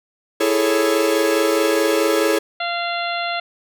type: chord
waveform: 45% pulse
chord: A major seventh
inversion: second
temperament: equal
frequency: 329.6 / 415.3 / 440 / 554.4 Hz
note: E4 / G#4 / A4 / C#5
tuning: 0 / 0 / 0 / 0 cents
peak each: -21 dBFS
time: 0.4-2.39 s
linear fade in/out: 10 ms
type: harmonic tone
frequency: 691 Hz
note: F5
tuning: 19 cents flat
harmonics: 1 / 2 / 3 / 4 / 5 / 6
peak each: -24 / -27 / -29 / -30 / -31 / -32 dBFS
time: 2.6-3.4 s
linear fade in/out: 5 ms
effects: none